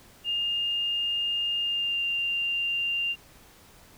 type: tone with pitch glide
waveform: sine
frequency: 2820 to 2788 Hz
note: F7 to F7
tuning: +16 to -4 cents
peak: -25 dBFS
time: 0.24-3.16 s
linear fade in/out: 50 ms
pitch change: -20 cents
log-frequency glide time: 1.62-2.03 s
effects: pink hiss -54 dBFS RMS until 3.97 s